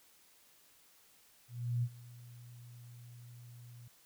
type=tone with ADSR envelope; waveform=sine; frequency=120.4 Hz; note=B2; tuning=44 cents flat; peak=-29 dBFS; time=1.48-3.88 s; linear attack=350 ms; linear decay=56 ms; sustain=-21 dB; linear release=4 ms; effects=white hiss -65 dBFS RMS until 4.05 s